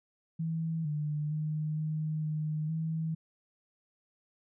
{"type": "tone with pitch steps", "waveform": "sine", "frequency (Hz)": [162.5, 149.7, 153.7, 155.2, 153.8, 160.6], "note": ["E3", "D3", "D#3", "D#3", "D#3", "E3"], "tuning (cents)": [-24, 33, -21, -4, -20, -45], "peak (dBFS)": -30, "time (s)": [0.39, 3.15], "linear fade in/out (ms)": 10, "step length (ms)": 460, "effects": []}